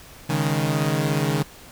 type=chord; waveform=sawtooth; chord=C# suspended second; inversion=none; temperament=equal; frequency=138.59 / 155.56 / 207.7 Hz; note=C#3 / D#3 / G#3; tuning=0 / 0 / 0 cents; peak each=-20 / -19 / -25 dBFS; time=0.29-1.43 s; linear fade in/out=10 ms; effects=pink hiss -45 dBFS RMS until 1.71 s